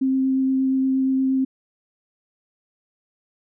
sine tone with vibrato, 264.4 Hz, C4, 18 cents sharp, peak -17 dBFS, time 0.01-1.45 s, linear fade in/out 10 ms, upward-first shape triangle, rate 8.5 Hz, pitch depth 10 cents each way, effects none

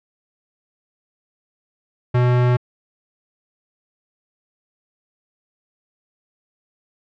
square tone, 123.5 Hz, B2, in tune, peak -14 dBFS, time 2.14-2.57 s, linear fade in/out 10 ms, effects low-pass 2000 Hz 12 dB/octave

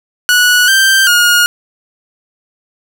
sawtooth tone with pitch steps, 1469 / 1568 / 1432 Hz, F#6 / G6 / F6, -13 / 0 / +43 cents, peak -3 dBFS, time 0.29-1.46 s, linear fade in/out 0 ms, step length 390 ms, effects none

